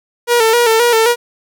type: tone with vibrato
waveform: sawtooth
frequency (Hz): 462.6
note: A#4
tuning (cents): -13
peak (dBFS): -5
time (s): 0.27-1.16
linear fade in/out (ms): 50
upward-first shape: square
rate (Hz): 3.8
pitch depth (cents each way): 59
effects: none